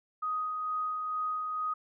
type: tone with tremolo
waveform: sine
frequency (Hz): 1250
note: D#6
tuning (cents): +8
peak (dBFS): -29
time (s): 0.22-1.74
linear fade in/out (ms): 10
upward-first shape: sine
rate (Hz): 2.2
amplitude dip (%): 30
effects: none